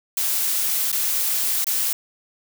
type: noise with dropouts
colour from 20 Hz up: blue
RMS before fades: -22 dBFS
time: 0.17-1.93 s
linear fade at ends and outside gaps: 2 ms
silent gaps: 0.917-0.927 / 1.644-1.668 s
effects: none